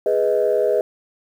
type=chord; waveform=sine; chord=G# minor; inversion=none; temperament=equal with one note detuned; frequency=415.3 / 493.9 / 627.7 Hz; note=G#4 / B4 / D#5; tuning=0 / 0 / +15 cents; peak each=-19 dBFS; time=0.06-0.81 s; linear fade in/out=2 ms; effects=tanh soft clip ceiling -8 dBFS + 8-bit